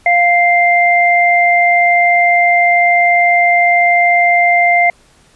sine tone pair together, 698.5 / 2093 Hz, F5 / C7, 0 / 0 cents, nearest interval octave + perfect fifth, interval 1900 cents, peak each -10 dBFS, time 0.06-4.9 s, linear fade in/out 2 ms, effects pink hiss -49 dBFS RMS until 5.35 s + resampled to 24000 Hz

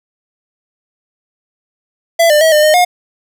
square tone with pitch steps, 670 / 598 / 642 / 604 / 614 / 716 Hz, E5 / D5 / E5 / D5 / D#5 / F5, +28 / +31 / -46 / +48 / -23 / +43 cents, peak -7 dBFS, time 2.19-2.85 s, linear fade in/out 10 ms, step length 110 ms, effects none

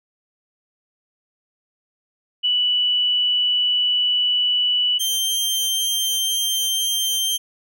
sine / sawtooth tone pair in turn, 2960 / 3151 Hz, F#7 / G7, 0 / +8 cents, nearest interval minor second, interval 108 cents, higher second, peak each -16 dBFS, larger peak neither, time 2.43-4.99 / 4.99-7.38 s, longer first, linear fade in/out 20 ms, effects none

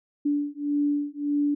sine beating tone pair, 289.4 / 291.1 Hz, D4 / D4, -25 / -15 cents, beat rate 1.7 Hz, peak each -26 dBFS, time 0.25-1.55 s, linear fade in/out 10 ms, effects none

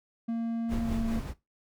triangle tone with pitch glide, 230 to 226.3 Hz, A#3 to A3, -23 to +49 cents, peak -26 dBFS, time 0.28-1.2 s, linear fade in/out 10 ms, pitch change -28 cents, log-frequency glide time 0.85-0.91 s
brown noise with tremolo, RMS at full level -31 dBFS, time 0.68-1.34 s, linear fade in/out 50 ms, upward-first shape triangle, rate 4.9 Hz, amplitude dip 50%
effects noise-tail reverb RT60 0.2 s tail -17 dB re dry

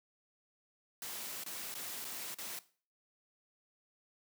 white noise with dropouts, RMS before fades -43 dBFS, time 1.02-2.59 s, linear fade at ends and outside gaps 1 ms, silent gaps 1.437-1.462 / 1.741-1.752 / 2.045-2.05 / 2.344-2.385 s, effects noise-tail reverb RT60 0.4 s tail -17 dB re dry + high-pass 150 Hz 12 dB/octave

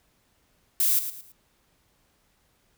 violet noise with echo, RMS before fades -22 dBFS, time 0.8-0.99 s, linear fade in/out 2 ms, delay 110 ms, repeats 3, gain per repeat -10 dB, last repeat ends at 1.32 s, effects pink hiss -67 dBFS RMS until 2.77 s

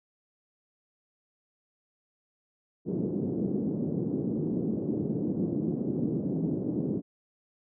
pink band-pass noise, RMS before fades -30 dBFS, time 2.85-7.02 s, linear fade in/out 50 ms, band 160 to 370 Hz, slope 24 dB/octave, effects none

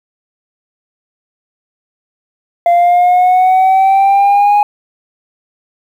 sine exponential sweep, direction up, 689 to 830.6 Hz, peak -3 dBFS, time 2.66-4.63 s, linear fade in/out 2 ms, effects tanh soft clip ceiling -5 dBFS + 7-bit

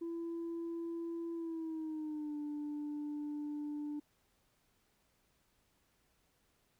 sine tone with pitch glide, 335.5 to 295.5 Hz, E4 to D4, +31 to +11 cents, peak -36 dBFS, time 0.01-4 s, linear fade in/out 10 ms, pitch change -220 cents, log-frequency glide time 1.34-2.37 s, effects tanh soft clip ceiling -36 dBFS + pink hiss -75 dBFS RMS until 6.79 s

